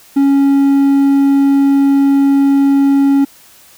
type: tone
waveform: triangle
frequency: 277.2 Hz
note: C#4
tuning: in tune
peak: -5 dBFS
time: 0.16-3.25 s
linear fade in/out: 10 ms
effects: white hiss -43 dBFS RMS until 3.77 s